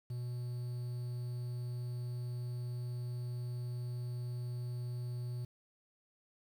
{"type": "tone with quantisation", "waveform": "triangle", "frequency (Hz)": 122.3, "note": "B2", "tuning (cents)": -16, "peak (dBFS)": -35, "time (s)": [0.1, 5.45], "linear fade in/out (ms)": 5, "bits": 10, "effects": []}